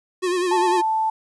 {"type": "tone with vibrato", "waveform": "square", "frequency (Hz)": 359.8, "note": "F#4", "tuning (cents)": -48, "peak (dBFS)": -20, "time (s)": [0.22, 0.82], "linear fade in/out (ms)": 20, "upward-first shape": "sine", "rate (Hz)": 10, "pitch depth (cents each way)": 60}
{"type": "tone", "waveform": "sine", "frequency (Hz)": 880, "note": "A5", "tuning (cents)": 0, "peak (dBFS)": -18, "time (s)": [0.51, 1.1], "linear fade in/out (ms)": 5}
{"effects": ["resampled to 24000 Hz", "9-bit"]}